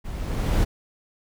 brown noise with level ramp, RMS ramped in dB -34 to -18 dBFS, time 0.04-0.65 s, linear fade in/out 20 ms, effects none

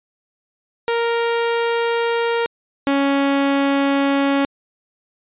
sawtooth tone pair in turn, 466.2 / 277.9 Hz, A#4 / C#4, 0 / +4 cents, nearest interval major sixth, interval 896 cents, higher first, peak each -13 / -11 dBFS, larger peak second, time 0.88-2.46 / 2.87-4.45 s, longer neither, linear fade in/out 0 ms, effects resampled to 8000 Hz

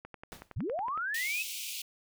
click train, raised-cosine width 0.5 ms, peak -29 dBFS, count 11, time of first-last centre 0.05-0.976 s, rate 10.8 Hz
pink noise with exponential decay, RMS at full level -44 dBFS, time 0.32-0.55 s, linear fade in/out 0 ms, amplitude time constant 50 ms
sine linear sweep, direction up, 58.27 to 2637 Hz, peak -31 dBFS, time 0.56-1.43 s, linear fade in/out 10 ms
pink high-pass noise, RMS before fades -39 dBFS, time 1.14-1.82 s, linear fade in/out 5 ms, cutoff 2300 Hz, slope 96 dB/octave
effects none

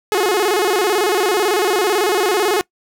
sawtooth tone with vibrato, 392 Hz, G4, in tune, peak -10 dBFS, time 0.12-2.61 s, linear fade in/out 0 ms, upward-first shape square, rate 18 Hz, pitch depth 140 cents each way, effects noise-tail reverb RT60 0.1 s tail -22 dB re dry

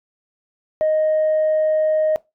sine tone, 622.3 Hz, D#5, in tune, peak -13 dBFS, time 0.81-2.16 s, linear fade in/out 0 ms, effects noise-tail reverb RT60 0.2 s tail -21 dB re dry + tanh soft clip ceiling -12 dBFS

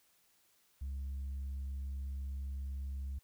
sine tone, 68 Hz, C#2, 33 cents flat, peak -35 dBFS, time 0.81-3.19 s, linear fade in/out 10 ms, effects tanh soft clip ceiling -36 dBFS + white hiss -71 dBFS RMS until 3.23 s

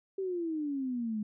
sine exponential sweep, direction down, 392 to 207.7 Hz, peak -31 dBFS, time 0.18-1.23 s, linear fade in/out 5 ms, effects none

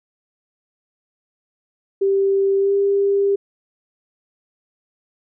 sine tone with pitch glide, 392 to 398.4 Hz, G4 to G4, 0 to +28 cents, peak -14 dBFS, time 2.01-3.36 s, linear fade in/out 10 ms, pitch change +28 cents, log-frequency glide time 2.58-2.73 s, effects none

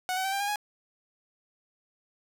sawtooth tone with pitch steps, 738 / 755.7 / 773.8 / 792.3 / 811.3 / 830.8 Hz, F#5 / F#5 / G5 / G5 / G#5 / G#5, -5 / +36 / -23 / +18 / -41 / 0 cents, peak -24 dBFS, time 0.09-0.558 s, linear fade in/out 0 ms, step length 78 ms, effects none

